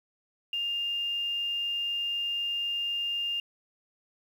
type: tone with quantisation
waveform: sine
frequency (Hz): 2808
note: F7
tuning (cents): +9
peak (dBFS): -28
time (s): 0.53-3.4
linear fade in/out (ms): 2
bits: 9
effects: none